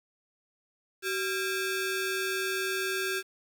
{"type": "ring-modulated tone", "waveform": "sawtooth", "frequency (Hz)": 996, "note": "B5", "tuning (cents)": 14, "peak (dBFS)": -22, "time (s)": [1.02, 3.23], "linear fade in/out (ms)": 50, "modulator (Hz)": 616, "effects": ["9-bit"]}